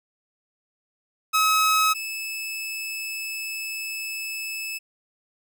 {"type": "tone pair in turn", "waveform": "sawtooth", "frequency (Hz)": [1280, 2611], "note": ["D#6", "E7"], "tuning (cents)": [49, -17], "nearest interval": "octave", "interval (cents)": 1234, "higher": "second", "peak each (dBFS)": [-14, -26], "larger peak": "first", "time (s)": [[1.33, 1.94], [1.94, 4.79]], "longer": "second", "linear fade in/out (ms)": 20, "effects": []}